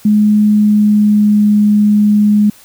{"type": "tone with pitch glide", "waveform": "sine", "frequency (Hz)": [210.4, 208.6], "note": ["G#3", "G#3"], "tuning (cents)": [23, 8], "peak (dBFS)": -6, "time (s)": [0.05, 2.5], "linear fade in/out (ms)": 5, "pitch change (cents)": -15, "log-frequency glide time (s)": [0.4, 1.48], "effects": ["white hiss -42 dBFS RMS until 2.64 s"]}